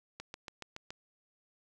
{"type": "click train", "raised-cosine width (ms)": 0.2, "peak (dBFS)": -25, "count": 6, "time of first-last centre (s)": [0.2, 0.905], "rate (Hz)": 7.09, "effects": []}